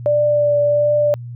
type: tone with vibrato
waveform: sine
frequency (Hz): 587.3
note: D5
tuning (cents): 0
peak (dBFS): -12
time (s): 0.06-1.14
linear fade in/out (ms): 0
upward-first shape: triangle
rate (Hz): 1.4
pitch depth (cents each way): 16
effects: added 120 Hz sine -28 dBFS peak until 1.35 s

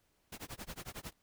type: noise with tremolo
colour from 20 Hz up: pink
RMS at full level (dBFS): -43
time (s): 0.32-1.13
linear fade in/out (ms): 5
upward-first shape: sine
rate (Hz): 11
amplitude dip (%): 100
effects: pink hiss -75 dBFS RMS until 1.22 s

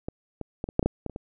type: clicks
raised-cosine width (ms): 2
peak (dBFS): -18 / -20 / -16 / -21 / -6 / -13 / -8 / -16 / -26 / -21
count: 10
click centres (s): 0.085 / 0.413 / 0.641 / 0.689 / 0.794 / 0.828 / 0.86 / 1.063 / 1.097 / 1.161
effects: none

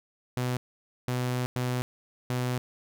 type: tone bursts at uneven times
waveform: sawtooth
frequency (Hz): 125.1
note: B2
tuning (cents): +23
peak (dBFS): -23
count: 4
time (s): 0.37-0.57 / 1.08-1.46 / 1.56-1.82 / 2.3-2.58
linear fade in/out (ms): 0
effects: none

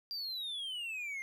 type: exponential sweep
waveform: triangle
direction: down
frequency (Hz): 4795 to 2093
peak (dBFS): -36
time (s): 0.11-1.22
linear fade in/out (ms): 0
effects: none

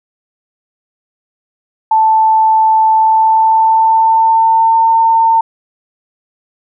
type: tone with pitch glide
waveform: sine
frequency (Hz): 880 to 904.7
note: A5 to A5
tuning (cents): 0 to +48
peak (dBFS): -6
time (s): 1.91-5.41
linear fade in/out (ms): 5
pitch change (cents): +48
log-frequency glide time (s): 2.93-4.91
effects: none

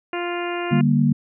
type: harmonic tone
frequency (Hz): 349.2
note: F4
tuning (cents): 0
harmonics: 1 / 2 / 3 / 4 / 5 / 6 / 7 / 8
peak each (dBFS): -26 / -30 / -33 / -34 / -36 / -37 / -36 / -36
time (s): 0.13-0.81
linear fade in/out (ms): 2
type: chord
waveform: sine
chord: G minor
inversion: second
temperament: just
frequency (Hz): 147 / 196 / 235.2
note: D3 / G3 / Bb3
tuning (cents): +2 / 0 / +16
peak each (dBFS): -18 / -21 / -18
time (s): 0.71-1.13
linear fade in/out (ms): 10
effects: none

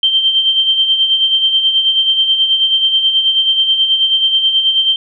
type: tone with tremolo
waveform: sine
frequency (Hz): 3136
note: G7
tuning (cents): 0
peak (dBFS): -7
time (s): 0.03-4.96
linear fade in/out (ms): 2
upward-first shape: sine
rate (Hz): 9.3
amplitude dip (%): 55
effects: none

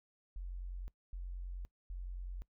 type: tone bursts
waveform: sine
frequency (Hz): 44.96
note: F#1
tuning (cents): -49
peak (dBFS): -40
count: 3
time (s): 0.36-2.42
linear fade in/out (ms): 0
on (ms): 520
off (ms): 250
effects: noise-tail reverb RT60 0.1 s tail -21 dB re dry

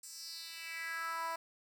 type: tone with high-pass filter sweep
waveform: 10% pulse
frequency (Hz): 329.6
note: E4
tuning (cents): 0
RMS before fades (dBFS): -42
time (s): 0.03-1.36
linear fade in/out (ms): 5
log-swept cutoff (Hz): 7400 to 810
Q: 3.4
effects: 11-bit

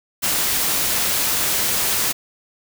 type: noise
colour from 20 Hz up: white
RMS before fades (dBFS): -20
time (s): 0.22-2.13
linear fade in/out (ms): 20
effects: none

